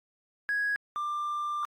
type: tone pair in turn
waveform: triangle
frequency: 1661.2 / 1188 Hz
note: G#6 / D6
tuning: 0 / +20 cents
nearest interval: tritone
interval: 580 cents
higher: first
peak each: -23 / -27 dBFS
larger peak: first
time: 0.49-0.76 / 0.96-1.65 s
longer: second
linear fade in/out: 0 ms
effects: tanh soft clip ceiling -23 dBFS + AAC 48 kbps